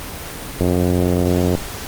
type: click train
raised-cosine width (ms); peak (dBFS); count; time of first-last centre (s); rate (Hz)
2; -4; 85; 0.61-1.551; 89.3
effects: pink hiss -30 dBFS RMS until 1.87 s + Opus 24 kbps